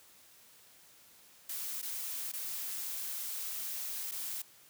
blue noise with dropouts, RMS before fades -39 dBFS, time 1.49-4.42 s, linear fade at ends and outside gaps 5 ms, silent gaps 1.817-1.826 / 2.318-2.334 / 4.113-4.118 s, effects white hiss -60 dBFS RMS until 4.69 s + high-pass 60 Hz 12 dB/octave

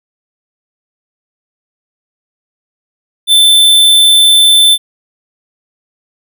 square tone, 3535 Hz, A7, 7 cents sharp, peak -4 dBFS, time 3.27-4.78 s, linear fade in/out 50 ms, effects none

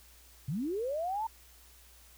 sine linear sweep, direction up, 120.2 to 919 Hz, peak -31 dBFS, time 0.48-1.27 s, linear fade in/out 5 ms, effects added 60 Hz sine -59 dBFS peak until 2.17 s + white hiss -59 dBFS RMS until 2.17 s

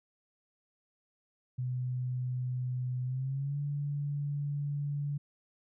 sine tone with pitch glide, 126.1 to 144.02 Hz, B2 to D3, +36 to -33 cents, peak -31 dBFS, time 1.58-5.18 s, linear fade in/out 10 ms, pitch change +231 cents, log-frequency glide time 3.04-3.58 s, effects none

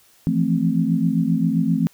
sine chord, F major seventh, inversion third, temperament equal with one note detuned, 164.81 / 172.41 / 220 / 261.6 Hz, E3 / F3 / A3 / C4, 0 / -22 / 0 / 0 cents, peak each -22 dBFS, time 0.27-1.87 s, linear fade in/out 0 ms, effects white hiss -55 dBFS RMS until 1.93 s

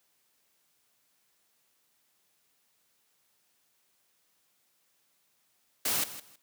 white noise with echo, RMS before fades -29 dBFS, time 5.85-6.04 s, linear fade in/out 5 ms, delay 160 ms, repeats 2, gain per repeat -14 dB, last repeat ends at 6.36 s, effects white hiss -72 dBFS RMS until 6.42 s + high-pass 100 Hz 12 dB/octave

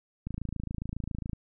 click train, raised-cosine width 5 ms, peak -22 dBFS, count 30, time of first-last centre 0.27-1.332 s, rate 27.3 Hz, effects none

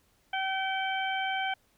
harmonic tone with a mistuned harmonic, 767 Hz, G5, 38 cents flat, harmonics 1 / 2 / 3 / 4, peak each -31 / -34 / -36 / -37 dBFS, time 0.33-1.54 s, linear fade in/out 5 ms, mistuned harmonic 4, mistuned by +26 cents, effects pink hiss -68 dBFS RMS until 1.77 s

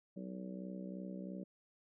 harmonic tone, 63 Hz, B1, 35 cents sharp, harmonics 3 / 4 / 5 / 6 / 7 / 8 / 9, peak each -44 / -52 / -51 / -59 / -56 / -60 / -53 dBFS, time 0.16-1.44 s, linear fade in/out 10 ms, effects none

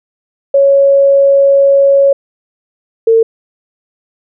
sine tone pair in turn, 554.4 / 452.6 Hz, C#5 / A4, 0 / +49 cents, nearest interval major third, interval 351 cents, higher first, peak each -4 dBFS, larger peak neither, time 0.54-2.13 / 3.07-3.23 s, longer first, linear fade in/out 5 ms, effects none

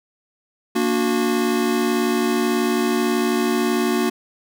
square chord, Bb augmented, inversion none, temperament just, 233.1 / 291.4 / 364.2 Hz, Bb3 / D4 / F#4, 0 / -13 / -27 cents, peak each -22 / -25 / -22 dBFS, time 0.75-4.1 s, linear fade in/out 10 ms, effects none

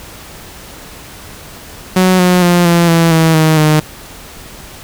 sawtooth tone with pitch steps, 185 / 180.15 / 175.43 / 170.83 / 166.35 / 161.98 / 157.74 / 153.6 Hz, F#3 / F#3 / F3 / F3 / E3 / E3 / D#3 / D#3, 0 / -46 / +8 / -38 / +16 / -30 / +24 / -22 cents, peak -3 dBFS, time 1.96-3.8 s, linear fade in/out 5 ms, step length 230 ms, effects pink hiss -33 dBFS RMS until 4.83 s

